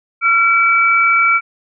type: tone pair together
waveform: sine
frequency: 1367 / 2299 Hz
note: F6 / D7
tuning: -37 / -37 cents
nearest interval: major sixth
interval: 900 cents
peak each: -12 dBFS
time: 0.21-1.41 s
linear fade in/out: 50 ms
effects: none